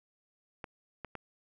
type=clicks; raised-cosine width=0.5 ms; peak=-25 dBFS; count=3; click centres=0.642 / 1.047 / 1.153 s; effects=none